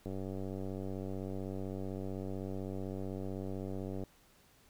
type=click train; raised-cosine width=2 ms; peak=-28 dBFS; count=382; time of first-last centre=0.06-4.037 s; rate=95.8 Hz; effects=pink hiss -65 dBFS RMS until 4.69 s